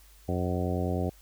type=harmonic tone with a mistuned harmonic; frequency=90 Hz; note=F#2; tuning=47 cents flat; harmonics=1 / 2 / 3 / 4 / 5 / 6 / 7 / 8; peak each=-30 / -33 / -35 / -36 / -37 / -38 / -38 / -39 dBFS; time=0.28-1.1 s; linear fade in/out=10 ms; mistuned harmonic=8; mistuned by=+68 cents; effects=added 50 Hz sine -54 dBFS peak until 1.21 s + white hiss -59 dBFS RMS until 1.21 s